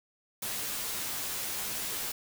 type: noise with comb filter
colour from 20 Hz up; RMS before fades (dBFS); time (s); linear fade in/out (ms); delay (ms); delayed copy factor
white; -35; 0.42-2.12; 5; 12; -0.5
effects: none

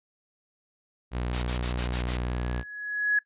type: tone with vibrato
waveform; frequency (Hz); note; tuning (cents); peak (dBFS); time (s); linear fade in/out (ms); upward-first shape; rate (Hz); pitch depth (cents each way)
sawtooth; 60.9; B1; -24; -24; 1.11-2.64; 50; sine; 5.2; 13
type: noise bursts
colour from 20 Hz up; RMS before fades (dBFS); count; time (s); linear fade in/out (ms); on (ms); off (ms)
white; -32; 6; 1.33-2.17; 5; 95; 54
type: tone with exponential growth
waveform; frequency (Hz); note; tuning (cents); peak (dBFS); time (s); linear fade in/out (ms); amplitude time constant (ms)
sine; 1681; G#6; +20; -18; 2.17-3.19; 5; 220
effects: noise-tail reverb RT60 0.1 s tail -21 dB re dry + resampled to 8000 Hz

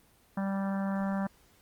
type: harmonic tone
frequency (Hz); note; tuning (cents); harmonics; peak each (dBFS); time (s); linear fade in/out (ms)
195.4; G3; -5; 1 / 3 / 4 / 5 / 6 / 7 / 8 / 9; -29 / -39 / -41 / -43 / -45 / -46 / -47 / -48; 0.37-1.27; 5
effects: pink hiss -63 dBFS RMS until 1.61 s + Opus 24 kbps

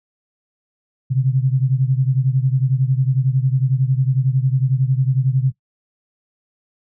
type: beating tone pair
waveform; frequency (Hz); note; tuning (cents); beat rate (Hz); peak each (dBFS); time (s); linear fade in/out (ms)
sine; 128.1 / 139.1; C3 / C#3; -36 / +6; 11; -16 / -18; 1.1-5.52; 20
effects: noise-tail reverb RT60 0.1 s tail -18 dB re dry

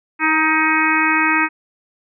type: harmonic tone with a mistuned harmonic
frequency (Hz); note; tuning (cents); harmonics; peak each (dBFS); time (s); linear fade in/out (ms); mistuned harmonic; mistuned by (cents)
315.3; D#4; +23; 1 / 3 / 4 / 5 / 6 / 7 / 8; -21 / -21 / -21 / -21 / -21 / -21 / -21; 0.19-1.49; 50; 3; -22
effects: none

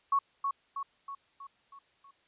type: tone with echo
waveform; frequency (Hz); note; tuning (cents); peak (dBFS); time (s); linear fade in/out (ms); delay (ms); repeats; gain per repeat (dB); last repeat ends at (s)
sine; 1108.7; C#6; 0; -23; 0.12-0.19; 5; 320; 6; -5; 2.11
effects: white hiss -68 dBFS RMS until 2.27 s + resampled to 8000 Hz

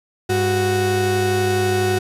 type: tone pair together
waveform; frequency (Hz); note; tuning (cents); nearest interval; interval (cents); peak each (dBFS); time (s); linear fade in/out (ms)
35% pulse; 100.52 / 370; G2 / F#4; +44 / 0; octave + major seventh; 2256; -20 / -16; 0.29-1.99; 10
effects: resampled to 32000 Hz

